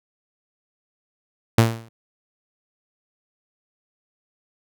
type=tone with exponential decay; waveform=sawtooth; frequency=114.1 Hz; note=A#2; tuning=37 cents flat; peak=-6 dBFS; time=1.58-1.89 s; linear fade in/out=5 ms; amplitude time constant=66 ms; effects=none